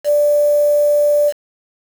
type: tone with quantisation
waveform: sine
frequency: 587.3 Hz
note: D5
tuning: in tune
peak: -10 dBFS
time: 0.04-1.33 s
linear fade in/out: 50 ms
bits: 5
effects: none